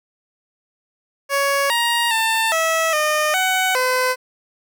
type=tone with pitch steps; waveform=15% pulse; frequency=558 / 941 / 894 / 650 / 609 / 749 / 509 Hz; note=C#5 / A#5 / A5 / E5 / D#5 / F#5 / C5; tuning=+11 / +16 / +27 / -24 / -37 / +21 / -48 cents; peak=-10 dBFS; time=1.29-4.16 s; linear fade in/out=50 ms; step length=410 ms; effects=none